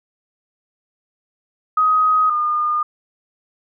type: tone pair in turn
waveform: sine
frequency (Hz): 1257 / 1216.3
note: D#6 / D#6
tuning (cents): +17 / -40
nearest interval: minor second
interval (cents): 57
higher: first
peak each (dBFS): -12 / -16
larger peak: first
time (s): 1.77-2.3 / 2.3-2.83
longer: neither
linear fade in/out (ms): 5
effects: none